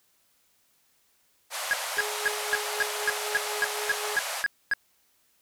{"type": "band-pass noise", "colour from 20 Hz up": "pink", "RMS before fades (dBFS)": -33, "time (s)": [1.5, 4.45], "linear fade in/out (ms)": 50, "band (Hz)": [560, 13000], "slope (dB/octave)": 48}
{"type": "tone bursts", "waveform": "triangle", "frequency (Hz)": 1651, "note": "G#6", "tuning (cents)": -11, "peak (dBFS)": -19, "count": 12, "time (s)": [1.71, 4.736], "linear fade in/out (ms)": 0, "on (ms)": 23, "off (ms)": 250}
{"type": "tone with tremolo", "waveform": "sawtooth", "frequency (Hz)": 420.6, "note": "G#4", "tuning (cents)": 22, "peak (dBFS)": -29, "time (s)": [1.97, 4.16], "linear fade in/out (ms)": 0, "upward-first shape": "sine", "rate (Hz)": 3.9, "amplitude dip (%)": 45}
{"effects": ["white hiss -67 dBFS RMS until 5.41 s"]}